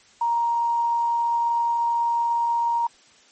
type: tone with quantisation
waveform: sine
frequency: 937 Hz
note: A#5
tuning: 9 cents sharp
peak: -19 dBFS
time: 0.21-2.87 s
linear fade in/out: 5 ms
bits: 8
effects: white hiss -54 dBFS RMS until 3.31 s + MP3 32 kbps